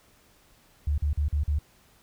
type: tone bursts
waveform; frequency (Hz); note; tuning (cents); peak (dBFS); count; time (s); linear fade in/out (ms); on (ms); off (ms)
sine; 73.42; D2; 0; -22; 5; 0.87-1.588; 5; 110; 42
effects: pink hiss -60 dBFS RMS until 2.02 s